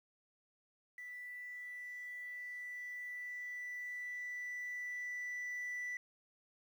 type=tone with level ramp; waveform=sine; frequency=1974 Hz; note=B6; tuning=1 cent flat; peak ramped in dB=-45 to -36 dBFS; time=0.98-5.97 s; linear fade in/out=2 ms; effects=tanh soft clip ceiling -38 dBFS + 11-bit